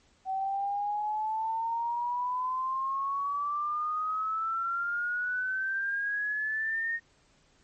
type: exponential sweep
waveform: sine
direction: up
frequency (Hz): 758 to 1855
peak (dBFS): -28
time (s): 0.25-7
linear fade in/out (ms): 50
effects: pink hiss -65 dBFS RMS until 7.63 s + MP3 32 kbps